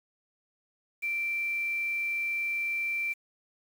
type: tone with quantisation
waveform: sine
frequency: 2349 Hz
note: D7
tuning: in tune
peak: -28 dBFS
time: 1.02-3.14 s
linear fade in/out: 20 ms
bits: 8
effects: none